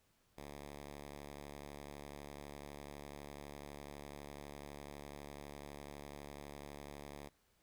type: tone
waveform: 5% pulse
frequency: 72 Hz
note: D2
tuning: 34 cents flat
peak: -37 dBFS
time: 0.37-7.29 s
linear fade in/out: 10 ms
effects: pink hiss -75 dBFS RMS until 7.62 s